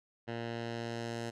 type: tone with low-pass filter sweep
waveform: 10% pulse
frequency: 116.54 Hz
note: A#2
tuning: in tune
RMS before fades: -39 dBFS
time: 0.27-1.31 s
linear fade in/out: 20 ms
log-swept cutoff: 2900 to 8100 Hz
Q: 1
effects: none